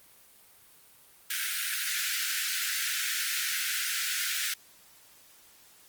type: high-pass noise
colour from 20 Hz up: pink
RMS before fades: -31 dBFS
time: 1.3-4.54 s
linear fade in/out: 5 ms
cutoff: 1400 Hz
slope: 96 dB/octave
effects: white hiss -57 dBFS RMS until 5.88 s + Opus 32 kbps